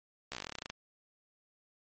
slowing click train, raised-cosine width 0.2 ms, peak -21 dBFS, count 16, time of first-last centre 0.32-0.7 s, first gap 14 ms, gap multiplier 1.08, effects MP3 32 kbps

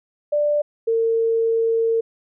sine tone pair in turn, 590 / 454.7 Hz, D5 / A#4, +8 / -43 cents, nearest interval perfect fourth, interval 451 cents, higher first, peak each -16 dBFS, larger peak neither, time 0.32-0.62 / 0.87-2.01 s, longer second, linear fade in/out 10 ms, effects none

